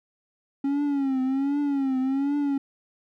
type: tone with vibrato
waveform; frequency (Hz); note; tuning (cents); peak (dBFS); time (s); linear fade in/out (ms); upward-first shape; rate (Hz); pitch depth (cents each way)
triangle; 274.1; C#4; -19; -20; 0.64-2.58; 5; triangle; 1.3; 110
effects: none